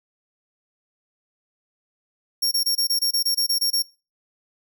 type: tone bursts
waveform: sawtooth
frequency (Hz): 5530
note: F8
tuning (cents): -18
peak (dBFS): -16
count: 12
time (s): 2.42-3.825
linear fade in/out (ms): 10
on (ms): 96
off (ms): 23
effects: noise-tail reverb RT60 0.3 s tail -21 dB re dry